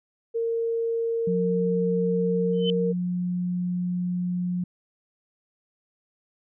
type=tone with pitch glide; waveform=sine; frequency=459.5 to 464.3 Hz; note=A#4 to A#4; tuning=-25 to -7 cents; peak=-23 dBFS; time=0.34-2.93 s; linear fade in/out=20 ms; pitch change=+18 cents; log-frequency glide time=2.46-2.66 s
type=tone; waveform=sine; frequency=178.7 Hz; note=F3; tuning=40 cents sharp; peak=-24 dBFS; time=1.27-4.64 s; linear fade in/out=5 ms
type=tone with exponential growth; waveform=sine; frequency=3052 Hz; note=G7; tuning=47 cents flat; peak=-22 dBFS; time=2.53-2.7 s; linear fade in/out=1 ms; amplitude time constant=36 ms
effects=none